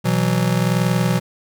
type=chord; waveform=square; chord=B suspended fourth; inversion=none; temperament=just; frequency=123.47 / 164.63 / 185.21 Hz; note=B2 / E3 / F#3; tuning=0 / -2 / +2 cents; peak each=-21 dBFS; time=0.04-1.2 s; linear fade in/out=20 ms; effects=none